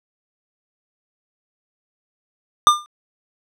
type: tone with exponential decay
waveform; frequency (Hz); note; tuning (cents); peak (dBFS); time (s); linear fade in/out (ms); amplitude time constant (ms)
square; 1201; D6; +38; -5; 2.67-2.86; 0; 40
effects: low-pass 8000 Hz 12 dB/octave